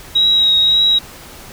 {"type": "tone with vibrato", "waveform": "sine", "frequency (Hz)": 3821, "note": "A#7", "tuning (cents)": 42, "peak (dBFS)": -9, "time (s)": [0.15, 0.99], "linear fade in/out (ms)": 10, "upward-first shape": "triangle", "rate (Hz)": 1.8, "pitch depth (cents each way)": 22, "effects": ["pink hiss -36 dBFS RMS until 1.52 s"]}